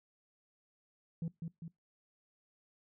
sine tone with echo, 165.5 Hz, E3, 7 cents sharp, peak -32 dBFS, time 1.22-1.28 s, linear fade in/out 2 ms, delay 200 ms, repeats 2, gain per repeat -5 dB, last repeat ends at 1.68 s, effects noise-tail reverb RT60 0.2 s tail -22 dB re dry + tanh soft clip ceiling -33 dBFS

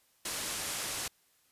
white low-pass noise, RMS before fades -37 dBFS, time 0.25-1.08 s, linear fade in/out 5 ms, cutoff 11000 Hz, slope 24 dB/octave, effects white hiss -69 dBFS RMS until 1.51 s + resampled to 32000 Hz

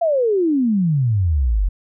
sine exponential sweep, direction down, 698.5 to 43 Hz, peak -14 dBFS, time 0.01-1.69 s, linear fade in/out 10 ms, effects none

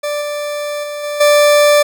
40% pulse tone with level steps, 588 Hz, D5, 2 cents sharp, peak -16 / -18 / -21 / -18 / -6 dBFS, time 0.03-1.83 s, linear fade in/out 10 ms, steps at 0.21 / 0.83 / 1.03 / 1.2 s, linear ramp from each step 10 ms, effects none

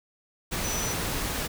sine tone in noise, 5940 Hz, F#8, 6 cents sharp, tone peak -32 dBFS, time 0.63-0.94 s, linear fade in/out 20 ms, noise pink, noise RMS -30 dBFS, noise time 0.51-1.48 s, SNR -5 dB, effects none

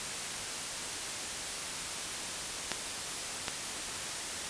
clicks, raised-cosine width 0.2 ms, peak -12 / -14 dBFS, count 2, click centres 2.717 / 3.482 s, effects white hiss -37 dBFS RMS until 4.49 s + resampled to 22050 Hz

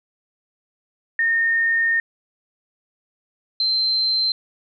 sine tone pair in turn, 1832 / 4113 Hz, A#6 / C8, -31 / -30 cents, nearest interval octave + major second, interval 1401 cents, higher second, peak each -16 / -17 dBFS, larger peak first, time 1.19-2 / 3.6-4.32 s, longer first, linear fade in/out 2 ms, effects none

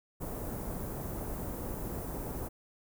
pink band-stop noise, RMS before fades -38 dBFS, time 0.2-2.49 s, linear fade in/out 20 ms, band 790 to 15000 Hz, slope 12 dB/octave, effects none

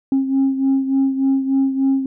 sine beating tone pair, 268.8 / 272.2 Hz, C4 / C#4, +47 / -31 cents, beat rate 3.4 Hz, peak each -14 / -20 dBFS, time 0.12-2.06 s, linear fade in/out 2 ms, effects tanh soft clip ceiling -10 dBFS

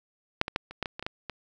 clicks, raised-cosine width 0.3 ms, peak -6 / -16 / -10 / -26 / -13 / -16 / -20 / -21 / -15 / -19 dBFS, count 10, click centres 0.414 / 0.481 / 0.561 / 0.71 / 0.827 / 0.858 / 0.995 / 1.026 / 1.065 / 1.297 s, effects none

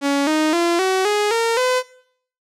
sawtooth tone with pitch steps, 281.1 / 310.1 / 342.1 / 377.4 / 416.3 / 459.3 / 506.7 Hz, C#4 / D#4 / F4 / F#4 / G#4 / A#4 / B4, +24 / -6 / -36 / +34 / +4 / -26 / +44 cents, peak -12 dBFS, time 0.01-1.83 s, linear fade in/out 50 ms, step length 260 ms, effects noise-tail reverb RT60 0.6 s tail -18 dB re dry + low-pass 9000 Hz 12 dB/octave

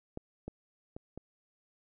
clicks, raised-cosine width 2 ms, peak -25 / -26 / -29 / -29 dBFS, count 4, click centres 0.174 / 0.48 / 0.965 / 1.176 s, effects none

